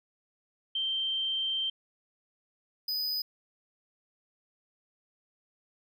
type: tone pair in turn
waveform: sine / square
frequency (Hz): 3136 / 4988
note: G7 / D#8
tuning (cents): 0 / +3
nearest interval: minor sixth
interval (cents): 803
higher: second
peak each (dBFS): -28 / -30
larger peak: first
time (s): 0.75-1.7 / 2.88-3.22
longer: first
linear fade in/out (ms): 5
effects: none